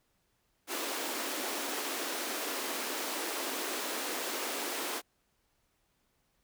pink high-pass noise, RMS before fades -36 dBFS, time 0.67-5.02 s, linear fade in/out 50 ms, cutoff 260 Hz, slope 48 dB/octave, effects pink hiss -75 dBFS RMS until 6.43 s

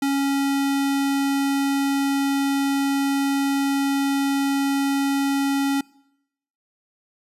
square tone, 276.9 Hz, C#4, 2 cents flat, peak -20 dBFS, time 0.02-5.81 s, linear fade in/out 5 ms, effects noise-tail reverb RT60 0.8 s tail -24 dB re dry + resampled to 32000 Hz

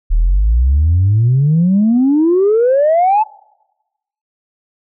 sine exponential sweep, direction up, 36.83 to 890 Hz, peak -7 dBFS, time 0.1-3.24 s, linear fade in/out 20 ms, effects noise-tail reverb RT60 1.0 s tail -25 dB re dry + tanh soft clip ceiling -5 dBFS

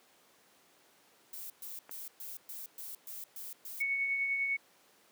violet noise bursts, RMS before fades -44 dBFS, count 9, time 1.33-3.82 s, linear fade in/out 2 ms, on 170 ms, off 120 ms
click, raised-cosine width 0.5 ms, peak -33 dBFS, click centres 1.894 s
sine tone with tremolo, 2217 Hz, C#7, in tune, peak -28 dBFS, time 3.8-4.57 s, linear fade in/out 10 ms, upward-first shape triangle, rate 10 Hz, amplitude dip 40%
effects pink hiss -64 dBFS RMS until 5.11 s + high-pass 300 Hz 12 dB/octave

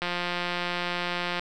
click train, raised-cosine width 0.3 ms, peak -13 dBFS, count 243, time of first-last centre 0.02-1.395 s, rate 176 Hz, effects none

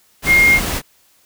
sine tone in noise, 2130 Hz, C7, 30 cents sharp, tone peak -8 dBFS, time 0.26-0.6 s, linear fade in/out 50 ms, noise pink, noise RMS -21 dBFS, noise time 0.22-0.82 s, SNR +10 dB, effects white hiss -55 dBFS RMS until 1.25 s

